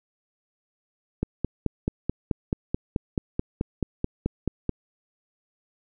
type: click train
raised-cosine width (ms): 3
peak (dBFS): -11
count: 17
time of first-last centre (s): 1.23-4.693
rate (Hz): 4.62
effects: none